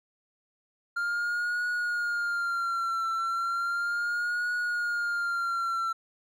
triangle tone with vibrato, 1396.9 Hz, F6, in tune, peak -25 dBFS, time 0.96-5.93 s, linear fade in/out 10 ms, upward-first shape triangle, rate 0.35 Hz, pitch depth 72 cents each way, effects none

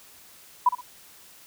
sine tone with echo, 987.8 Hz, B5, in tune, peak -14 dBFS, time 0.66-0.69 s, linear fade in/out 5 ms, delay 61 ms, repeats 2, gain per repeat -11 dB, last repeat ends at 0.812 s, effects white hiss -51 dBFS RMS until 1.46 s

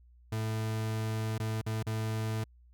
40% pulse tone with dropouts, 110 Hz, A2, in tune, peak -30 dBFS, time 0.32-2.44 s, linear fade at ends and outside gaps 5 ms, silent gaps 1.38-1.399 / 1.615-1.663 / 1.828-1.866 s, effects added 60 Hz sine -56 dBFS peak until 2.73 s

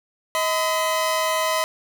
sawtooth tone pair together, 634 / 1014 Hz, D#5 / B5, +32 / +45 cents, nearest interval minor sixth, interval 813 cents, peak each -19 dBFS, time 0.35-1.64 s, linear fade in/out 0 ms, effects none

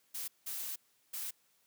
blue noise bursts at uneven times, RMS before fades -40 dBFS, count 3, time 0.14-0.28 / 0.46-0.76 / 1.13-1.31 s, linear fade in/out 10 ms, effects white hiss -72 dBFS RMS until 1.66 s + high-pass 100 Hz 12 dB/octave

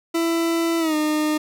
40% pulse tone with pitch glide, 332.8 to 305.2 Hz, E4 to D#4, +17 to -33 cents, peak -18 dBFS, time 0.14-1.38 s, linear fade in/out 10 ms, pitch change -150 cents, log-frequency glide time 0.79-0.95 s, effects none

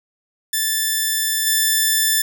5% pulse tone with level steps, 1760 Hz, A6, in tune, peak -7 / -4 dBFS, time 0.53-2.22 s, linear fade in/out 5 ms, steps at 1.46 s, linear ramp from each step 10 ms, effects none

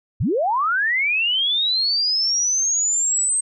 sine linear sweep, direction up, 69.9 to 8370 Hz, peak -17 dBFS, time 0.2-3.41 s, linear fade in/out 10 ms, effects none

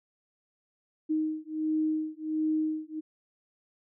sine beating tone pair, 311.1 / 312.5 Hz, D#4 / D#4, 0 / +8 cents, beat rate 1.4 Hz, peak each -30 dBFS, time 1.09-3.01 s, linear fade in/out 20 ms, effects none

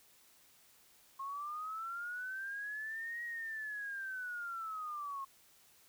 sine linear two-way sweep, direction up then down, 1075 to 1900 to 1075 Hz, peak -39 dBFS, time 1.19-5.25 s, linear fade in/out 10 ms, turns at 3.23 s, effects white hiss -65 dBFS RMS until 5.88 s

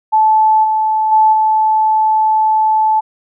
sine tone with level steps, 870 Hz, A5, 20 cents flat, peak -7 / -11 / -6 / -9 dBFS, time 0.12-3.01 s, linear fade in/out 20 ms, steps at 0.63 / 1.11 / 1.32 s, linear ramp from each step 20 ms, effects none

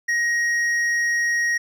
sine tone with hard clipping, 1883 Hz, A#6, 17 cents sharp, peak -20 dBFS, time 0.08-1.58 s, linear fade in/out 10 ms, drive 6 dB, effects none

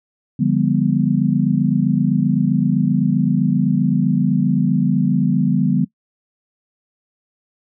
sine chord, D diminished seventh, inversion none, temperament equal with one note detuned, 146.83 / 174.61 / 202.3 / 246.9 Hz, D3 / F3 / Ab3 / Cb4, 0 / 0 / -45 / 0 cents, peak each -19 dBFS, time 0.39-5.85 s, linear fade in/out 10 ms, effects noise-tail reverb RT60 0.1 s tail -21 dB re dry

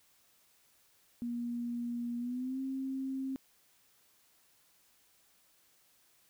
sine tone with pitch glide, 238.5 to 266.2 Hz, A#3 to C4, +40 to +30 cents, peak -34 dBFS, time 1.22-3.36 s, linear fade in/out 0 ms, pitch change +190 cents, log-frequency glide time 2.18-2.6 s, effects white hiss -68 dBFS RMS until 6.29 s

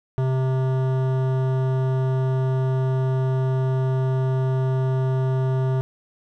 sine tone with hard clipping, 130.81 Hz, C3, in tune, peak -21 dBFS, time 0.18-5.81 s, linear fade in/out 0 ms, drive 15 dB, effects none

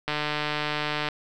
click train, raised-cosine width 0.3 ms, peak -11 dBFS, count 152, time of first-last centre 0.08-1.087 s, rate 150 Hz, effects none

